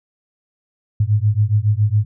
sine beating tone pair, 102 / 109.2 Hz, G#2 / A2, -31 / -13 cents, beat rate 7.2 Hz, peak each -16 dBFS, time 1-2.05 s, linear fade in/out 5 ms, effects none

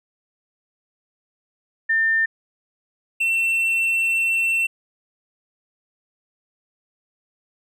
sine / triangle tone pair in turn, 1800 / 2697 Hz, A6 / E7, +39 / +39 cents, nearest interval perfect fifth, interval 700 cents, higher second, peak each -16 dBFS, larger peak neither, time 1.89-2.26 / 3.2-4.67 s, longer second, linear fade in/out 10 ms, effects none

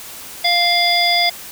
harmonic tone with a mistuned harmonic, 698.5 Hz, F5, in tune, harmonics 1 / 3 / 5 / 7, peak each -18 / -18 / -18 / -18 dBFS, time 0.44-1.3 s, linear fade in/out 10 ms, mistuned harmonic 5, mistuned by -19 cents, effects white hiss -34 dBFS RMS until 1.51 s

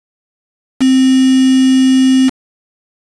sine tone with quantisation, 261.6 Hz, C4, in tune, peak -6 dBFS, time 0.8-2.3 s, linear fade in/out 20 ms, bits 3, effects resampled to 22050 Hz

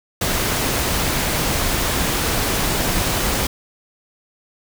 pink noise, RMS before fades -20 dBFS, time 0.21-3.47 s, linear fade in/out 5 ms, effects none

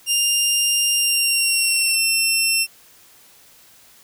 15% pulse tone with pitch glide, 2800 to 2700 Hz, F7 to E7, +4 to +41 cents, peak -9 dBFS, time 0.06-2.67 s, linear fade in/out 50 ms, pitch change -63 cents, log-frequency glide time 0.95-1.99 s, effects white hiss -50 dBFS RMS until 4.03 s

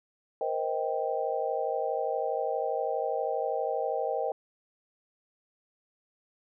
sine chord, C minor seventh, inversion third, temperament just, 470.9 / 523.3 / 627.9 / 784.9 Hz, Bb4 / C5 / Eb5 / G5, +18 / 0 / +16 / +2 cents, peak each -33 dBFS, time 0.41-4.32 s, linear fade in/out 2 ms, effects none

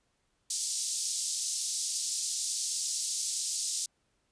white band-pass noise, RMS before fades -33 dBFS, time 0.5-3.86 s, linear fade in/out 5 ms, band 4600 to 9200 Hz, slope 24 dB/octave, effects pink hiss -75 dBFS RMS until 4.31 s + resampled to 22050 Hz

